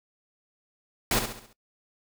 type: noise with echo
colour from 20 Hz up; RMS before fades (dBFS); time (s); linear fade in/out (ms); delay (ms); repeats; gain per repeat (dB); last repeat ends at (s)
pink; -24; 1.11-1.19; 2; 68; 5; -7; 1.53
effects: noise-tail reverb RT60 0.1 s tail -20 dB re dry